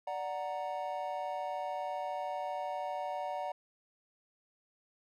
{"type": "chord", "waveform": "triangle", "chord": "D augmented", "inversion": "none", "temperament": "equal", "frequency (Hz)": [587.3, 740, 932.3], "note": ["D5", "F#5", "A#5"], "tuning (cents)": [0, 0, 0], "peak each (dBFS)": [-38, -36, -39], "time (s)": [0.07, 3.52], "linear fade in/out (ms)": 5, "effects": []}